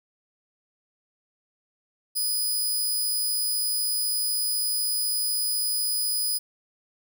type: tone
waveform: 10% pulse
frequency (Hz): 4978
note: D#8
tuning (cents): 0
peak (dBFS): -17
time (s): 2.15-6.39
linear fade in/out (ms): 20
effects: none